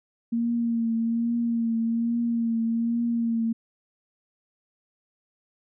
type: tone with vibrato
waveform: sine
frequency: 231.4 Hz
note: A#3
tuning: 13 cents flat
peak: -22 dBFS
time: 0.32-3.53 s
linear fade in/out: 10 ms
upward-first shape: triangle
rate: 1.2 Hz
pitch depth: 35 cents each way
effects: none